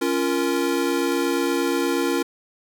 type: chord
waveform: square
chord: Bb minor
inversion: first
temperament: equal with one note detuned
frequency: 277.2 / 345.6 / 466.2 Hz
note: Db4 / F4 / Bb4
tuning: 0 / -18 / 0 cents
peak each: -25 / -24 / -27 dBFS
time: 0.01-2.23 s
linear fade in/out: 10 ms
effects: none